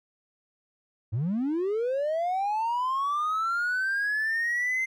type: linear sweep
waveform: triangle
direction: up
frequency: 97 to 2086 Hz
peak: -22 dBFS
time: 1.12-4.86 s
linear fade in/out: 20 ms
effects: tanh soft clip ceiling -20 dBFS